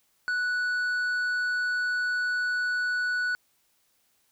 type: tone with tanh clipping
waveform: sine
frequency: 1478 Hz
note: F#6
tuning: 2 cents flat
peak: -26 dBFS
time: 0.28-3.35 s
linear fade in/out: 0 ms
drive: 6 dB
effects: white hiss -69 dBFS RMS until 4.31 s